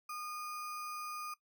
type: tone with sample-and-hold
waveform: sine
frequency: 1221 Hz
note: D#6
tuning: 33 cents flat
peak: -40 dBFS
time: 0.09-1.34 s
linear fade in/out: 5 ms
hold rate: 3675 Hz
effects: noise-tail reverb RT60 0.1 s tail -17 dB re dry